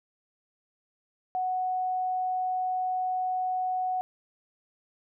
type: tone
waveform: sine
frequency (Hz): 740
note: F#5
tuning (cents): 0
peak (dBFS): -26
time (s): 1.35-4.01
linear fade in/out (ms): 0
effects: none